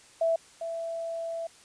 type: tone pair in turn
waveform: sine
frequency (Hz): 659.3 / 664.3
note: E5 / E5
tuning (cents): 0 / +13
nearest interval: unison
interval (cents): 13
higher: second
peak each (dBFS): -22 / -31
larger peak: first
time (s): 0.21-0.36 / 0.61-1.47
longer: second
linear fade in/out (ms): 5
effects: white hiss -55 dBFS RMS until 1.64 s + resampled to 22050 Hz